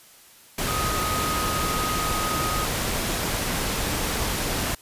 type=tone in noise; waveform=sine; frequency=1252 Hz; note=D#6; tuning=10 cents sharp; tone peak=-27 dBFS; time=0.68-2.65 s; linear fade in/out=5 ms; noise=pink; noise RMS=-26 dBFS; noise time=0.58-4.75 s; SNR=-4 dB; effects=white hiss -51 dBFS RMS until 4.81 s + resampled to 32000 Hz

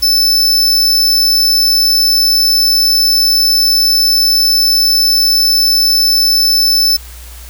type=tone; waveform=45% pulse; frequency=5274 Hz; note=E8; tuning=in tune; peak=-8 dBFS; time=0.02-6.97 s; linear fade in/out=10 ms; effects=added 60 Hz sine -30 dBFS peak until 7.49 s + white hiss -36 dBFS RMS until 7.49 s

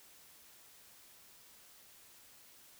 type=silence; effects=white hiss -60 dBFS RMS until 2.79 s

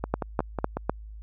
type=two click trains; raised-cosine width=1 ms; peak=-14 / -9 dBFS; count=5 / 4; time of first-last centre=0.04-0.77 / 0.14-0.896 s; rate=5.48 / 3.97 Hz; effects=added 53 Hz sine -39 dBFS peak until 1.22 s

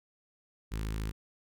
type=tone with notch filter; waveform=sawtooth; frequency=53.6 Hz; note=A1; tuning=45 cents flat; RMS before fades=-35 dBFS; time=0.71-1.12 s; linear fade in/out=20 ms; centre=660 Hz; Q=0.95; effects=none

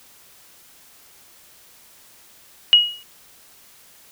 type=tone with exponential decay; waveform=sine; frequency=2897 Hz; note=F#7; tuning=37 cents flat; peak=-5 dBFS; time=2.73-3.03 s; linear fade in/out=0 ms; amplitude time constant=65 ms; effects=white hiss -50 dBFS RMS until 4.11 s

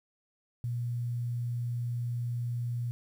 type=tone with quantisation; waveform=sine; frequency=120 Hz; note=B2; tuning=49 cents flat; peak=-30 dBFS; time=0.64-2.91 s; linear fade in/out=0 ms; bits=10; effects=none

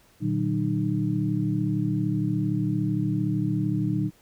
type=tone cluster; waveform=sine; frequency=118.4 / 151.6 / 189.1 / 304.9 Hz; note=A#2 / D#3 / F#3 / D#4; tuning=+27 / -45 / +38 / -35 cents; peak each=-28 dBFS; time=0.2-4.11 s; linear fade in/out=50 ms; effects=pink hiss -59 dBFS RMS until 4.21 s

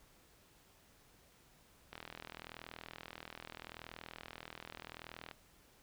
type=click train; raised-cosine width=0.3 ms; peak=-30 dBFS; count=139; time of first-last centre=1.93-5.312 s; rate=40.8 Hz; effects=pink hiss -66 dBFS RMS until 5.82 s

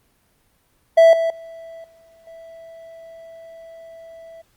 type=tone with level steps; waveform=triangle; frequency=659.3 Hz; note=E5; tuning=in tune; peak=-5 / -15 / -33 / -47 / -36 dBFS; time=0.97-4.42 s; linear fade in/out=10 ms; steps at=1.13 / 1.3 / 1.84 / 2.27 s; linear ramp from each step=2 ms; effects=pink hiss -62 dBFS RMS until 4.56 s + Opus 32 kbps

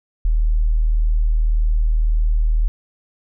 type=tone; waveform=sine; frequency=39.11 Hz; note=D#1; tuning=10 cents sharp; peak=-13 dBFS; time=0.25-2.68 s; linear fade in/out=0 ms; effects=none

